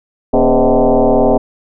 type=tone with frequency modulation; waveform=sine; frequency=110 Hz; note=A2; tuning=in tune; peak=-7 dBFS; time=0.33-1.38 s; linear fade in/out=10 ms; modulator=129 Hz; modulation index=5.2; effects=none